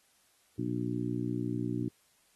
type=harmonic tone; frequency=60.1 Hz; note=B1; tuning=46 cents flat; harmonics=2 / 3 / 4 / 5 / 6; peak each=-36 / -39 / -37 / -35 / -40 dBFS; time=0.58-1.89 s; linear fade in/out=10 ms; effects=white hiss -68 dBFS RMS until 2.35 s + AAC 32 kbps